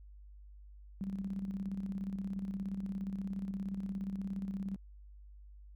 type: tone with tremolo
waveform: sine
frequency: 194.4 Hz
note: G3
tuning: 14 cents flat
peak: -34 dBFS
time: 1.01-4.76 s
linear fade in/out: 0 ms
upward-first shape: square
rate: 17 Hz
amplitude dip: 50%
effects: added 50 Hz sine -51 dBFS peak until 5.75 s